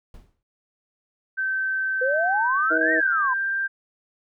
brown noise with exponential decay, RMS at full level -41 dBFS, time 0.14-0.43 s, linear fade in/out 2 ms, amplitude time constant 63 ms
sine tone with pitch glide, 1546 to 1581.2 Hz, G6 to G6, -24 to +15 cents, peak -22 dBFS, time 1.37-3.68 s, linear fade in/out 20 ms, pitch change +39 cents, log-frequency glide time 2.61-3.19 s
sine exponential two-way sweep, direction up then down, 493.9 to 1900 to 979 Hz, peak -21 dBFS, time 2.01-3.34 s, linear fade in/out 10 ms, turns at 2.93 s
harmonic tone, 160.2 Hz, E3, 49 cents flat, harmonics 2 / 3 / 4, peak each -26 / -28 / -26 dBFS, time 2.7-3.01 s, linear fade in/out 20 ms
effects none

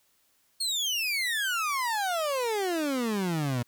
30% pulse exponential sweep, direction down, 4364 to 116.54 Hz, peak -24 dBFS, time 0.6-3.63 s, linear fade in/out 10 ms, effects white hiss -68 dBFS RMS until 3.67 s

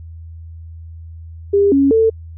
sine tone with pitch steps, 401.3 / 276.6 / 446.3 Hz, G4 / C#4 / A4, +41 / -4 / +25 cents, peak -9 dBFS, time 1.53-2.1 s, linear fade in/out 10 ms, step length 190 ms, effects added 82 Hz sine -31 dBFS peak until 2.37 s

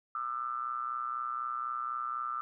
triangle ring-modulated tone, 62 Hz, B1, 7 cents sharp, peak -28 dBFS, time 0.15-2.41 s, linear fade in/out 0 ms, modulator 1270 Hz, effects none

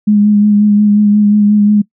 sine tone with vibrato, 207.7 Hz, G#3, in tune, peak -5 dBFS, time 0.07-1.82 s, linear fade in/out 10 ms, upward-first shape sine, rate 5.6 Hz, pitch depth 23 cents each way, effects noise-tail reverb RT60 0.1 s tail -22 dB re dry

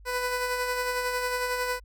15% pulse tone with tremolo, 497.4 Hz, B4, 12 cents sharp, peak -19 dBFS, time 0.05-1.8 s, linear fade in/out 50 ms, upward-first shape sine, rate 11 Hz, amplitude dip 35%, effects added 50 Hz sine -47 dBFS peak until 1.84 s

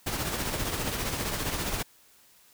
pink noise with tremolo, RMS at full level -29 dBFS, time 0.06-1.83 s, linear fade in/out 10 ms, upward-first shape triangle, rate 15 Hz, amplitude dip 50%, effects white hiss -59 dBFS RMS until 2.53 s

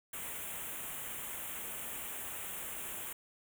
white band-stop noise, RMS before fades -42 dBFS, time 0.13-3.13 s, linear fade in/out 5 ms, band 3300 to 7100 Hz, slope 48 dB/octave, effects none

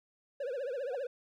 triangle tone with vibrato, 523.3 Hz, C5, in tune, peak -32 dBFS, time 0.4-1.07 s, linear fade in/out 5 ms, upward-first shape triangle, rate 15 Hz, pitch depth 210 cents each way
sine tone with exponential growth, 731 Hz, F#5, 21 cents flat, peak -35 dBFS, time 0.87-0.95 s, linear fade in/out 2 ms, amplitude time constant 16 ms
effects none

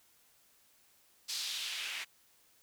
white noise with band-pass filter sweep, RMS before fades -39 dBFS, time 1.28-2.05 s, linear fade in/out 20 ms, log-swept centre 4800 to 2200 Hz, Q 2.1, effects white hiss -67 dBFS RMS until 2.62 s

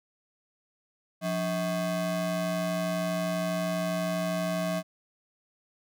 square ring-modulated tone, 233.1 Hz, A#3, in tune, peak -25 dBFS, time 1.21-4.83 s, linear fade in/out 50 ms, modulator 410 Hz, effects none

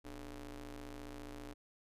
sawtooth ring-modulated tone, 133.6 Hz, C3, 36 cents sharp, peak -39 dBFS, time 0.04-1.54 s, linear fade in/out 20 ms, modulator 161 Hz, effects resampled to 32000 Hz

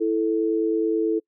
sine tone pair together, 329.6 / 439 Hz, E4 / A4, 0 / -4 cents, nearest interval perfect fourth, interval 496 cents, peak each -22 dBFS, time 0-1.2 s, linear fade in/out 20 ms, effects noise-tail reverb RT60 0.1 s tail -26 dB re dry

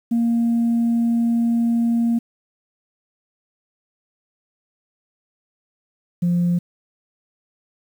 sine tone pair in turn, 233.1 / 174.63 Hz, A#3 / F3, 0 / 0 cents, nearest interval perfect fourth, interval 500 cents, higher first, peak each -14 dBFS, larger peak neither, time 0.11-2.19 / 6.22-6.59 s, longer first, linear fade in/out 10 ms, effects tanh soft clip ceiling -13 dBFS + 8-bit

